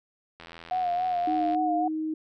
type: click train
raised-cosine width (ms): 0.3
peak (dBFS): -27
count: 97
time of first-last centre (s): 0.4-1.547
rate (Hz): 83.7
type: tone with vibrato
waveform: sine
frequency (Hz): 721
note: F#5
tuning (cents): -45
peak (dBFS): -24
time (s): 0.71-1.88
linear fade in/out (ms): 5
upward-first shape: sine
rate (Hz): 3.6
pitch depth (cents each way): 49
type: tone with pitch glide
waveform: sine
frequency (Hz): 311.1 to 313.6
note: D#4 to D#4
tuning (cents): 0 to +14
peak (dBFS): -27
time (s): 1.27-2.14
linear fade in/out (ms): 5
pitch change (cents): +14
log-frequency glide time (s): 1.64-1.95
effects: none